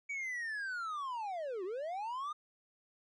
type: linear two-way sweep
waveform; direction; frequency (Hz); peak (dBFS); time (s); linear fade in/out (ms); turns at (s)
triangle; down then up; 2282 to 349.2 to 1238; -35; 0.09-2.33; 10; 1.64
effects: resampled to 22050 Hz